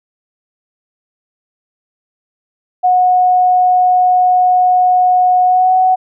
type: tone with pitch glide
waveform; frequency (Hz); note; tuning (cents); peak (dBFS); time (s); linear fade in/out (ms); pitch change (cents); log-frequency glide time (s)
sine; 730 to 744; F#5 to F#5; -24 to +9; -7; 2.83-5.96; 20; +33; 5.45-5.73
effects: none